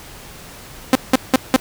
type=tone bursts; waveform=sawtooth; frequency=260 Hz; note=C4; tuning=11 cents flat; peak=-4 dBFS; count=4; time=0.93-1.562 s; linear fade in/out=2 ms; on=23 ms; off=180 ms; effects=pink hiss -38 dBFS RMS until 1.6 s